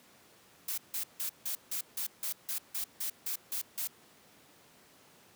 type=noise bursts; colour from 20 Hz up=blue; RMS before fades=-35 dBFS; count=13; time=0.68-3.874 s; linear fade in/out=5 ms; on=98 ms; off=160 ms; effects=pink hiss -60 dBFS RMS until 5.35 s + high-pass 150 Hz 12 dB/octave